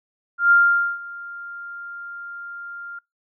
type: tone with ADSR envelope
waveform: sine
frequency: 1396.9 Hz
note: F6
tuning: in tune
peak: -10 dBFS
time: 0.38-2.99 s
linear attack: 130 ms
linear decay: 470 ms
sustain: -22 dB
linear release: 6 ms
effects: noise-tail reverb RT60 0.2 s tail -25 dB re dry